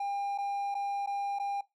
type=tone with dropouts; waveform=triangle; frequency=802 Hz; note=G5; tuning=39 cents sharp; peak=-29 dBFS; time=0-1.61 s; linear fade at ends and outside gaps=5 ms; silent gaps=0.378-0.384 / 0.744-0.75 / 1.062-1.072 / 1.388-1.397 s; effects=noise-tail reverb RT60 0.2 s tail -20 dB re dry